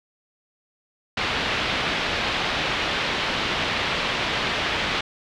white low-pass noise, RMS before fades -25 dBFS, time 1.17-5.01 s, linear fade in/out 5 ms, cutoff 3600 Hz, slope 24 dB/octave, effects none

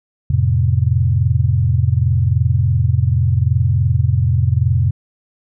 sine chord, F major, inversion none, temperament equal, 87.31 / 110 / 130.81 Hz, F2 / A2 / C3, 0 / 0 / 0 cents, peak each -16 dBFS, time 0.3-4.91 s, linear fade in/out 5 ms, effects none

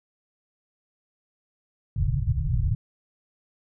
white low-pass noise, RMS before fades -24 dBFS, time 1.96-2.75 s, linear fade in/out 5 ms, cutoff 150 Hz, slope 96 dB/octave, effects none

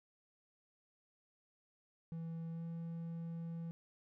triangle tone with pitch glide, 164.81 to 166.63 Hz, E3 to E3, 0 to +19 cents, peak -39 dBFS, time 2.12-3.71 s, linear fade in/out 0 ms, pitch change +19 cents, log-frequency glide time 2.51-2.63 s, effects none

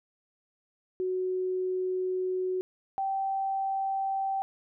sine tone pair in turn, 370 / 777.2 Hz, F#4 / G5, 0 / -15 cents, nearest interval octave + minor second, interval 1285 cents, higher second, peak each -27 dBFS, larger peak neither, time 1-2.61 / 2.98-4.42 s, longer first, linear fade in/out 0 ms, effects none

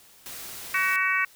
white noise, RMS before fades -39 dBFS, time 0.26-0.96 s, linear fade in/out 0 ms
harmonic tone, 376.8 Hz, F#4, 32 cents sharp, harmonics 3 / 4 / 5 / 6 / 7, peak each -29 / -28 / -26 / -27 / -31 dBFS, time 0.74-1.25 s, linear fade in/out 5 ms
effects white hiss -54 dBFS RMS until 1.35 s

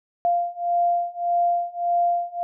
sine beating tone pair, 695 / 696.7 Hz, F5 / F5, -9 / -4 cents, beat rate 1.7 Hz, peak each -23 / -22 dBFS, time 0.25-2.43 s, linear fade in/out 0 ms, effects none

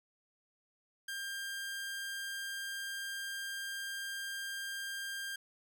sawtooth tone, 1597 Hz, G6, 32 cents sharp, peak -35 dBFS, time 1.08-5.36 s, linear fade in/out 5 ms, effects 11-bit

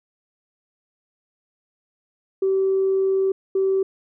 sine tone bursts at uneven times, 384.6 Hz, G4, 33 cents flat, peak -16 dBFS, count 2, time 2.42-3.32 / 3.55-3.83 s, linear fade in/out 5 ms, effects tanh soft clip ceiling -12 dBFS

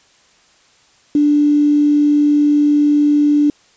sine tone with quantisation, 293.7 Hz, D4, in tune, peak -9 dBFS, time 1.15-3.5 s, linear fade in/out 2 ms, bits 6, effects white hiss -52 dBFS RMS until 3.76 s + resampled to 16000 Hz

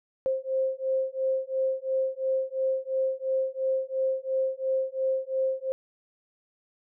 sine beating tone pair, 526 / 528.9 Hz, C5 / C5, +9 / +19 cents, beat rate 2.9 Hz, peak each -28 dBFS, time 0.26-5.72 s, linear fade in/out 0 ms, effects none

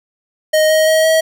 square tone with pitch steps, 622.3 / 628.4 / 634.6 / 640.9 Hz, D#5 / D#5 / D#5 / E5, 0 / +17 / +34 / -49 cents, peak -10 dBFS, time 0.53-1.21 s, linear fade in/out 10 ms, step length 170 ms, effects none

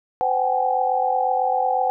sine tone cluster, 512 / 754 / 802 / 840 Hz, C5 / F#5 / G5 / G#5, -38 / +32 / +39 / +19 cents, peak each -25 / -20 / -26 / -26 dBFS, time 0.21-1.9 s, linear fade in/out 0 ms, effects none

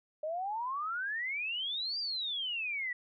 sine exponential two-way sweep, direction up then down, 600 to 4833 to 1919 Hz, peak -33 dBFS, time 0.23-2.93 s, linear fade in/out 5 ms, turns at 1.99 s, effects none

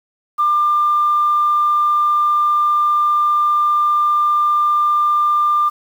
sine tone, 1195 Hz, D6, 30 cents sharp, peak -11 dBFS, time 0.38-5.7 s, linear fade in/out 20 ms, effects tanh soft clip ceiling -7 dBFS + 7-bit

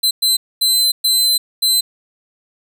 sawtooth tone bursts at uneven times, 4051 Hz, B7, 43 cents sharp, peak -9 dBFS, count 5, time 0.03-0.11 / 0.22-0.37 / 0.61-0.92 / 1.04-1.38 / 1.62-1.81 s, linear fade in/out 10 ms, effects none

